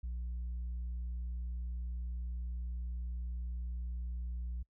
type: tone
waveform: sine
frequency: 60 Hz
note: B1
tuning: 49 cents flat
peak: -34 dBFS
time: 0.03-4.63 s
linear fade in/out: 10 ms
effects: noise-tail reverb RT60 0.1 s tail -26 dB re dry + tanh soft clip ceiling -35 dBFS